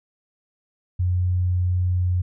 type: tone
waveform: sine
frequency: 90.2 Hz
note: F#2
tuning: 44 cents flat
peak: -18 dBFS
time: 0.99-2.22 s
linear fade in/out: 10 ms
effects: none